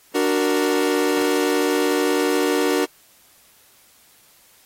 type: chord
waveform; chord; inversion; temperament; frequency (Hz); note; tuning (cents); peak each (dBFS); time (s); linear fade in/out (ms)
40% pulse; D augmented; none; equal; 293.7 / 370 / 466.2; D4 / F#4 / A#4; 0 / 0 / 0; -21; 0.14-2.86; 20
effects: white hiss -54 dBFS RMS until 4.65 s + AAC 48 kbps